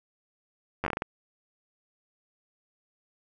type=slowing click train; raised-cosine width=0.5 ms; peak=-14 dBFS; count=8; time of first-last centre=0.84-1.021 s; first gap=10 ms; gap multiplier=1.31; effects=none